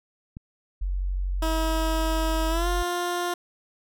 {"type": "click", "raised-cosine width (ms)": 5, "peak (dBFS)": -25, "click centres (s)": 0.369}
{"type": "tone", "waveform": "sine", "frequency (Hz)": 46.25, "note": "F#1", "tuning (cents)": 0, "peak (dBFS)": -24, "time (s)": [0.81, 2.83], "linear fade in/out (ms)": 10}
{"type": "tone with pitch glide", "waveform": "15% pulse", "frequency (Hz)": [321, 352.1], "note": ["E4", "F4"], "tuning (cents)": [-46, 14], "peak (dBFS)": -19, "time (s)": [1.42, 3.34], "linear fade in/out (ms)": 5, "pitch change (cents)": 160, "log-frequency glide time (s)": [2.49, 2.68]}
{"effects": []}